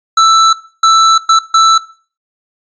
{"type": "tone bursts at uneven times", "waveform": "square", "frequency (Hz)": 1323, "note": "E6", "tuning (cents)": 6, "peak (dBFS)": -5, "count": 4, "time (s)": [[0.17, 0.53], [0.83, 1.18], [1.29, 1.39], [1.54, 1.78]], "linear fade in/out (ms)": 5, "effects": ["noise-tail reverb RT60 0.4 s tail -17 dB re dry", "resampled to 16000 Hz"]}